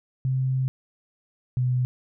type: tone pair in turn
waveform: sine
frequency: 130.9 / 125.79 Hz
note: C3 / B2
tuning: +1 / +32 cents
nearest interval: minor second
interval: 69 cents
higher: first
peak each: -21 / -20 dBFS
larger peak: second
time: 0.25-0.68 / 1.57-1.85 s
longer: first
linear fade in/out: 0 ms
effects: none